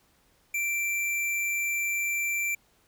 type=tone; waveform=square; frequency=2349 Hz; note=D7; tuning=in tune; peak=-27 dBFS; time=0.54-2.55 s; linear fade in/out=5 ms; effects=pink hiss -65 dBFS RMS until 2.87 s